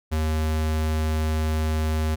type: tone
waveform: square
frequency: 78.2 Hz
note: D#2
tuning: 9 cents sharp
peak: -22 dBFS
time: 0.11-2.16 s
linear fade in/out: 20 ms
effects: none